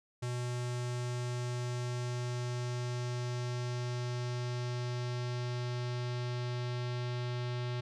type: tone with low-pass filter sweep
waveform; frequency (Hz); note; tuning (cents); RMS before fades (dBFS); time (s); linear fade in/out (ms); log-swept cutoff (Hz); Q
square; 122.7; B2; -11; -36; 0.22-7.81; 10; 7900 to 4100; 1.7
effects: none